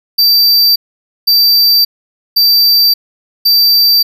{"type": "tone bursts", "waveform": "square", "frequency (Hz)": 4663, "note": "D8", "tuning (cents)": -13, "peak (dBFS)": -6, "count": 4, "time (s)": [0.18, 4.03], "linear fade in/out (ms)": 10, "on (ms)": 580, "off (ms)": 510, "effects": []}